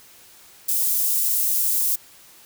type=high-pass noise; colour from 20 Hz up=white; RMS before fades=-21 dBFS; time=0.68-1.96 s; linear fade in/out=10 ms; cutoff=9700 Hz; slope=12 dB/octave; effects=white hiss -49 dBFS RMS until 2.45 s